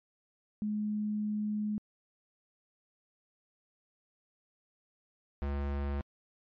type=tone pair in turn; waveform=sine / square; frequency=210.8 / 70.63 Hz; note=G#3 / C#2; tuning=+26 / +33 cents; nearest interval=octave + perfect fifth; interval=1893 cents; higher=first; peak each=-30 / -32 dBFS; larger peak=first; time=0.62-1.78 / 5.42-6.01 s; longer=first; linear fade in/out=0 ms; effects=low-pass 2000 Hz 12 dB/octave + MP3 48 kbps